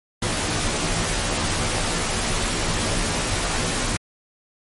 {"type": "noise with comb filter", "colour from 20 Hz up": "pink", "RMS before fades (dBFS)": -23, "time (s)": [0.22, 3.97], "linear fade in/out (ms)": 5, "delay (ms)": 15, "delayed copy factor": -0.85, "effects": ["MP3 48 kbps"]}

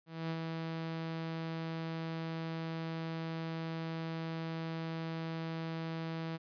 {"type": "tone with ADSR envelope", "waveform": "sawtooth", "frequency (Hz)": 163.1, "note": "E3", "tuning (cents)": -18, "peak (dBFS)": -30, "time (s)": [0.06, 6.38], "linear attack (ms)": 240, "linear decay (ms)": 55, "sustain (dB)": -3, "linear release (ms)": 27, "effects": ["resampled to 11025 Hz"]}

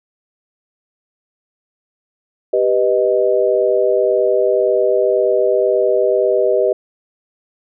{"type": "chord", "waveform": "sine", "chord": "G augmented", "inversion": "none", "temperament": "equal", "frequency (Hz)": [392, 493.9, 622.3], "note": ["G4", "B4", "D#5"], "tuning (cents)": [0, 0, 0], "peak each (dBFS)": -16, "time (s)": [2.53, 6.73], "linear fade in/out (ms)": 5, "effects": []}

